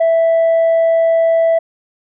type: tone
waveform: sine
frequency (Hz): 659.3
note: E5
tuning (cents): 0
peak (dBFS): -7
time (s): 0-1.59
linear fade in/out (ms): 10
effects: tanh soft clip ceiling -8 dBFS